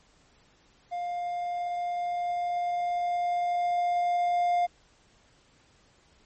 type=tone with level ramp; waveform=triangle; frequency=704 Hz; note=F5; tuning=14 cents sharp; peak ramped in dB=-28 to -20 dBFS; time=0.91-4.67 s; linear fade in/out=20 ms; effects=pink hiss -62 dBFS RMS until 6.25 s + MP3 32 kbps